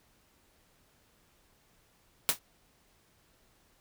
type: noise with exponential decay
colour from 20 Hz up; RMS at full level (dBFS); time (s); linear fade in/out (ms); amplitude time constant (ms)
white; -22; 2.29-2.39; 0; 21
effects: pink hiss -67 dBFS RMS until 3.8 s